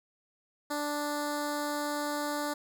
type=tone with notch filter; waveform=10% pulse; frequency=293.7 Hz; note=D4; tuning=in tune; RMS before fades=-33 dBFS; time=0.7-2.54 s; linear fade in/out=10 ms; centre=2400 Hz; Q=1.2; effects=none